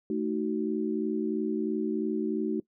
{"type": "chord", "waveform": "sine", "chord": "D# diminished", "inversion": "second", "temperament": "equal with one note detuned", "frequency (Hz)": [220, 311.1, 374.1], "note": ["A3", "D#4", "F#4"], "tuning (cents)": [0, 0, 19], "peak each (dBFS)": -31, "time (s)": [0.1, 2.6], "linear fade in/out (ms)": 2, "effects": ["noise-tail reverb RT60 0.1 s tail -21 dB re dry"]}